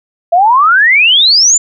sine exponential sweep, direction up, 659.3 to 7300 Hz, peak -4 dBFS, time 0.32-1.58 s, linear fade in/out 10 ms, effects none

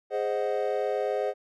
triangle chord, Ab dominant seventh, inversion none, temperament equal, 415.3 / 523.3 / 622.3 / 740 Hz, Ab4 / C5 / Eb5 / Gb5, 0 / 0 / 0 / 0 cents, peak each -28 / -28 / -30 / -32 dBFS, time 0.1-1.34 s, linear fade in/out 50 ms, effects none

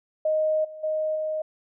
sine tone with level steps, 622.3 Hz, D#5, in tune, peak -20 / -37 / -23 / -25 dBFS, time 0.25-1.42 s, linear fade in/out 5 ms, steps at 0.64 / 0.83 / 1.15 s, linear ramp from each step 10 ms, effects none

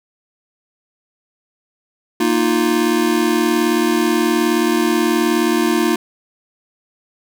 square chord, Bb suspended fourth, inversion none, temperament just, 233.1 / 310.8 / 349.6 Hz, Bb3 / Eb4 / F4, 0 / -2 / +2 cents, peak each -20 / -19 / -18 dBFS, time 2.2-5.96 s, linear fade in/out 5 ms, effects none

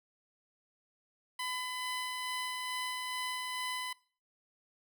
15% pulse tone with tremolo, 1007 Hz, B5, 33 cents sharp, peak -28 dBFS, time 1.39-3.93 s, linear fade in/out 5 ms, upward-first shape sine, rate 2.3 Hz, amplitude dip 25%, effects noise-tail reverb RT60 0.4 s tail -21 dB re dry

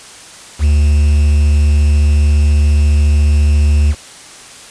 triangle tone with quantisation, 73.8 Hz, D2, 9 cents sharp, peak -5 dBFS, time 0.59-3.95 s, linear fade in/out 50 ms, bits 5, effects white hiss -35 dBFS RMS until 4.7 s + resampled to 22050 Hz

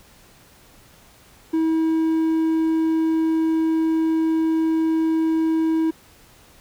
triangle tone, 321.8 Hz, E4, 42 cents flat, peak -15 dBFS, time 1.53-5.91 s, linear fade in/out 10 ms, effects pink hiss -51 dBFS RMS until 6.6 s

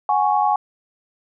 sine chord, F# suspended second, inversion none, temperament equal, 740 / 830.6 / 1108.7 Hz, F#5 / G#5 / C#6, 0 / 0 / 0 cents, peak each -21 / -17 / -22 dBFS, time 0.09-0.56 s, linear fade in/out 2 ms, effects none

